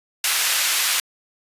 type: high-pass noise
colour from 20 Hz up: pink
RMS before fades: -20 dBFS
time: 0.24-1 s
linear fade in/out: 2 ms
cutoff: 1800 Hz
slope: 12 dB/octave
effects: resampled to 32000 Hz